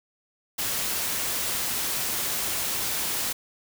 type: noise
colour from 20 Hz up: white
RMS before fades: -28 dBFS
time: 0.58-3.33 s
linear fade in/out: 10 ms
effects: none